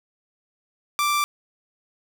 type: tone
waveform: sawtooth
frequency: 1174.7 Hz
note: D6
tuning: in tune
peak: -16 dBFS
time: 0.99-1.24 s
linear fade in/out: 0 ms
effects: none